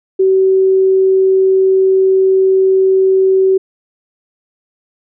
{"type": "tone", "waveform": "sine", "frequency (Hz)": 380.8, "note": "F#4", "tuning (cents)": 50, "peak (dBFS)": -7, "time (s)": [0.19, 3.58], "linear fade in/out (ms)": 10, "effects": []}